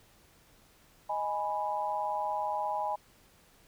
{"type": "chord", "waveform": "sine", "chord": "G# minor", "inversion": "second", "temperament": "equal", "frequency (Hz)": [622.3, 830.6, 987.8], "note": ["D#5", "G#5", "B5"], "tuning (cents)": [0, 0, 0], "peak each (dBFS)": [-37, -32, -35], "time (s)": [1.09, 2.96], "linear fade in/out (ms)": 10, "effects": ["pink hiss -62 dBFS RMS until 3.67 s"]}